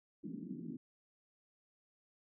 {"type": "band-pass noise", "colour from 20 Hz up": "white", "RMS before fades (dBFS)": -45, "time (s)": [0.23, 0.77], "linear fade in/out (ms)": 10, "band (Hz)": [160, 310], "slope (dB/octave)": 48, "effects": []}